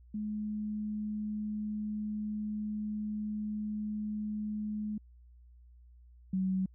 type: tone pair in turn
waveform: sine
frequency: 211.6 / 188.51 Hz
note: G#3 / F#3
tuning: +33 / +33 cents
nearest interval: major second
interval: 200 cents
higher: first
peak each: -33 / -28 dBFS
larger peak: second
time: 0.14-4.98 / 6.33-6.66 s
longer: first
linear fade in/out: 5 ms
effects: added 60 Hz sine -54 dBFS peak until 6.74 s